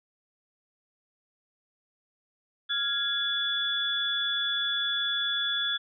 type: tone cluster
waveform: sine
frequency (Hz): 1398 / 1659 / 3434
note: F6 / G#6 / A7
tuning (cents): +1 / -2 / -43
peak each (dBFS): -35 / -33 / -27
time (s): 2.69-5.78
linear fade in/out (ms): 20
effects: none